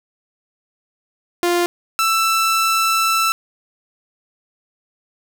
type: tone pair in turn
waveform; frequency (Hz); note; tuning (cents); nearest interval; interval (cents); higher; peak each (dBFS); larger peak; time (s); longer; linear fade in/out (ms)
sawtooth; 349.2 / 1327.6; F4 / E6; 0 / +12; octave + major seventh; 2312; second; -11 / -11; neither; 1.43-1.66 / 1.99-3.32; second; 0
effects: none